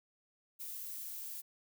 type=noise; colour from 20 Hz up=violet; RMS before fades=-44 dBFS; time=0.59-1.42 s; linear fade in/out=20 ms; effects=none